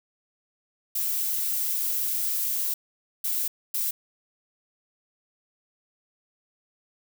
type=noise bursts at uneven times; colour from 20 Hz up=violet; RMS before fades=-27 dBFS; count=3; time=0.95-2.74 / 3.24-3.48 / 3.74-3.91 s; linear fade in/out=5 ms; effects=none